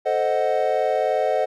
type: chord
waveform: triangle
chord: A diminished seventh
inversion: none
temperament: equal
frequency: 440 / 523.3 / 622.3 / 740 Hz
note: A4 / C5 / Eb5 / Gb5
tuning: 0 / 0 / 0 / 0 cents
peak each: -24 / -22 / -21 / -22 dBFS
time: 0.05-1.46 s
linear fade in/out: 20 ms
effects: none